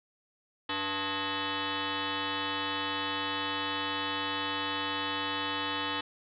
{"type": "tone with frequency modulation", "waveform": "sine", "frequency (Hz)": 1070, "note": "C6", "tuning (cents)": 38, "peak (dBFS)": -30, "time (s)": [0.69, 6.01], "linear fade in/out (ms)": 5, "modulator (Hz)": 389, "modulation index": 6.7, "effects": []}